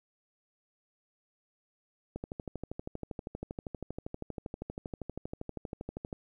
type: click train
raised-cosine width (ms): 2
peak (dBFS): -24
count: 51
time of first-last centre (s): 2.16-6.128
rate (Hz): 12.6
effects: 11-bit